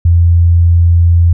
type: tone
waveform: sine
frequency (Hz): 85.3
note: F2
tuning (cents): -40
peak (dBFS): -4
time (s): 0.05-1.33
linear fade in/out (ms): 5
effects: none